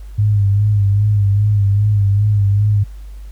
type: tone with vibrato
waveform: sine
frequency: 102.1 Hz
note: G#2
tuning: 29 cents flat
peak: -10 dBFS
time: 0.18-2.84 s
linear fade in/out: 10 ms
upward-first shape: sine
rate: 2.5 Hz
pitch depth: 52 cents each way
effects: added 50 Hz sine -29 dBFS peak until 3.31 s + pink hiss -52 dBFS RMS until 3.31 s